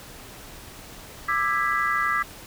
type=chord; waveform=sine; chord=E dominant seventh; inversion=third; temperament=just; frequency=1186.7 / 1318.5 / 1648.1 / 1977.8 Hz; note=D6 / E6 / G#6 / B6; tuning=+18 / 0 / -14 / +2 cents; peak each=-25 / -28 / -27 / -27 dBFS; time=1.28-2.23 s; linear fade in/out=10 ms; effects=pink hiss -43 dBFS RMS until 2.46 s